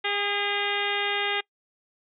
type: harmonic tone with a mistuned harmonic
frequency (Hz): 405.8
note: G#4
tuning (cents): -40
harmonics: 1 / 2 / 3 / 4 / 5 / 6 / 7 / 8 / 9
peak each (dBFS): -33 / -32 / -36 / -33 / -30 / -34 / -34 / -34 / -35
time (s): 0.04-1.41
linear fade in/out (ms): 10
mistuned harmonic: 3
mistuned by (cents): +28
effects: noise-tail reverb RT60 0.1 s tail -22 dB re dry